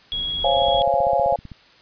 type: noise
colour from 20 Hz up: brown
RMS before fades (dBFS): -36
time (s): 0.12-0.81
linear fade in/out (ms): 10
type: tone with vibrato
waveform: sine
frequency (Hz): 3322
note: G#7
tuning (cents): 0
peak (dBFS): -23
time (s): 0.12-0.82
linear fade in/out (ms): 0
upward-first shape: sine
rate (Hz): 18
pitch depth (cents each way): 8
type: chord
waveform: sine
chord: Db major seventh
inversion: third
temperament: just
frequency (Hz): 519.7 / 554.4 / 693 / 831.5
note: C5 / Db5 / F5 / Ab5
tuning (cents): -12 / 0 / -14 / +2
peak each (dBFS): -25 / -21 / -20 / -22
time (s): 0.44-1.36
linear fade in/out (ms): 5
type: click train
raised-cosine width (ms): 5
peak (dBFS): -24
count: 15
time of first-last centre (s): 0.62-1.517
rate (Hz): 15.6
effects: white hiss -51 dBFS RMS until 1.81 s + resampled to 11025 Hz